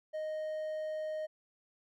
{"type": "tone", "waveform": "triangle", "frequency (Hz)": 621, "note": "D#5", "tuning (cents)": -3, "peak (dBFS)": -33, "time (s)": [0.13, 1.27], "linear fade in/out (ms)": 20, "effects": []}